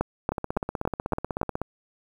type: two click trains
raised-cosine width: 1 ms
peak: -9 / -14 dBFS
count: 6 / 22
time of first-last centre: 0.01-1.414 / 0.32-1.616 s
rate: 3.56 / 16.2 Hz
effects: 8-bit